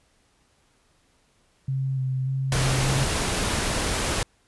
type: tone with vibrato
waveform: sine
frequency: 132.2 Hz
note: C3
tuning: 18 cents sharp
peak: -23 dBFS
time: 1.68-3.05 s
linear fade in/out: 5 ms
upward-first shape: square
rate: 1.7 Hz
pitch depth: 19 cents each way
type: noise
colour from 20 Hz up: pink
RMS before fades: -25 dBFS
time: 2.52-4.23 s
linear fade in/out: 2 ms
effects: pink hiss -64 dBFS RMS until 4.47 s + resampled to 24000 Hz